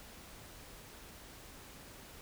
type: silence
effects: pink hiss -53 dBFS RMS until 2.21 s